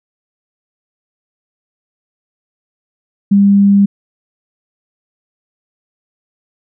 sine tone, 200 Hz, G3, 35 cents sharp, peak -5 dBFS, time 3.31-3.86 s, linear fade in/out 10 ms, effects none

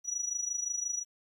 sine tone with amplitude modulation, 5850 Hz, F#8, 21 cents flat, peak -27 dBFS, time 0.04-1.05 s, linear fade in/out 50 ms, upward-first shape sine, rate 25.7 Hz, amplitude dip 80%, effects tanh soft clip ceiling -25 dBFS + 11-bit

